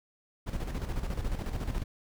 brown noise with tremolo, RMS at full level -31 dBFS, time 0.46-1.84 s, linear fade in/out 20 ms, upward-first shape square, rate 14 Hz, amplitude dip 55%, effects none

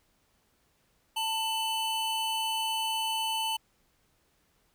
square tone pair together, 890 / 2994 Hz, A5 / F#7, +20 / +20 cents, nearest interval octave + major sixth, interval 2100 cents, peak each -32 / -32 dBFS, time 1.16-3.57 s, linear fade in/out 10 ms, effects pink hiss -70 dBFS RMS until 4.74 s

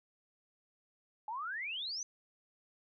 sine exponential sweep, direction up, 830.6 to 6230 Hz, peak -37 dBFS, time 1.28-2.03 s, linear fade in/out 2 ms, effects none

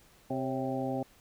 harmonic tone with a mistuned harmonic, 130.81 Hz, C3, in tune, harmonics 1 / 2 / 3 / 4 / 5 / 6, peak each -39 / -34 / -40 / -37 / -40 / -38 dBFS, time 0.3-1.03 s, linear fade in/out 5 ms, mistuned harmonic 4, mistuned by +62 cents, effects pink hiss -61 dBFS RMS until 1.2 s

